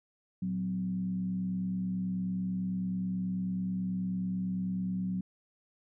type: tone with frequency modulation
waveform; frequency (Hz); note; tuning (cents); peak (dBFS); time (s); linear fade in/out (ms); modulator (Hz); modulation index
sine; 185.1; F#3; +1; -30; 0.42-5.21; 5; 69.2; 0.47
effects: none